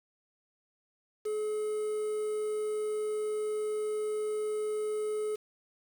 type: tone with quantisation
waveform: triangle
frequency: 426.2 Hz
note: G#4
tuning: 45 cents sharp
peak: -28 dBFS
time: 1.25-5.36 s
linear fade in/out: 10 ms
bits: 8
effects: none